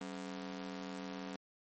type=ring-modulated tone; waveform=sawtooth; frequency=233.6 Hz; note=A#3; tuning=4 cents sharp; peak=-35 dBFS; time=0.01-1.36 s; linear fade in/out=2 ms; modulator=43.3 Hz; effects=MP3 32 kbps